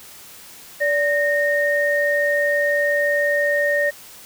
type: tone pair together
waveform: sine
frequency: 580 / 1845.7 Hz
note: D5 / A#6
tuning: -22 / -18 cents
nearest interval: octave + minor sixth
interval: 2004 cents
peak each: -19 dBFS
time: 0.8-3.91 s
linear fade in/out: 20 ms
effects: white hiss -42 dBFS RMS until 4.25 s